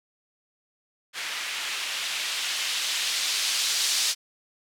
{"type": "noise with low-pass filter sweep", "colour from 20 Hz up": "violet", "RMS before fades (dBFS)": -28, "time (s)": [1.13, 4.15], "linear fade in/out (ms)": 50, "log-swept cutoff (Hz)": [2200, 4600], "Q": 1.1, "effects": []}